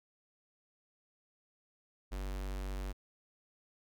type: tone with notch filter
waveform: square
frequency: 47.73 Hz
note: G1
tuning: 45 cents flat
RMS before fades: -39 dBFS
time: 2.11-2.93 s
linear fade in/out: 20 ms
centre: 110 Hz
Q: 1.1
effects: none